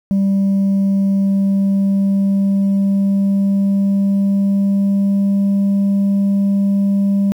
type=tone with pitch glide; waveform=sine; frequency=196 to 198.51 Hz; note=G3 to G3; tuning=0 to +22 cents; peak=-9 dBFS; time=0.11-7.32 s; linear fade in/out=0 ms; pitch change=+22 cents; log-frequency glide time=1.23-5.43 s; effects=tanh soft clip ceiling -11 dBFS + 8-bit